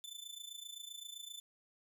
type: tone with amplitude modulation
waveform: sawtooth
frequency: 3520 Hz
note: A7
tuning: in tune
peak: -40 dBFS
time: 0.04-1.4 s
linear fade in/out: 0 ms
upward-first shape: sine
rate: 27.7 Hz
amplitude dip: 80%
effects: none